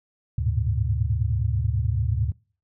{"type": "tone cluster", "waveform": "sine", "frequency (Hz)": [74.5, 99.6, 108.9, 118.6, 129.4], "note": ["D2", "G2", "A2", "A#2", "C3"], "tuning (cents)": [25, 28, -17, 30, -19], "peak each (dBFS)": [-25, -27, -25, -34, -31], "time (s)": [0.38, 2.32], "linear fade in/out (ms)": 5, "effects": ["noise-tail reverb RT60 0.4 s tail -24 dB re dry"]}